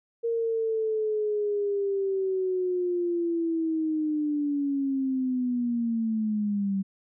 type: linear sweep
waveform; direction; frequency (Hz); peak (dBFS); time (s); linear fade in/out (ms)
sine; down; 465.2 to 192.1; -24; 0.23-6.83; 20
effects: none